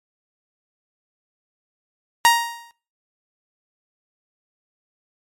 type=tone with exponential decay; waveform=sawtooth; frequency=937 Hz; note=A#5; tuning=9 cents sharp; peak=-5 dBFS; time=2.25-2.71 s; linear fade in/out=0 ms; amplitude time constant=98 ms; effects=noise-tail reverb RT60 0.4 s tail -22 dB re dry + MP3 64 kbps